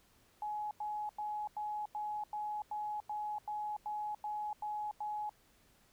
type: tone bursts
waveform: sine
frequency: 842 Hz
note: G#5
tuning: 24 cents sharp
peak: -36 dBFS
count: 13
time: 0.42-5.294 s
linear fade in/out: 2 ms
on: 290 ms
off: 92 ms
effects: pink hiss -68 dBFS RMS until 5.92 s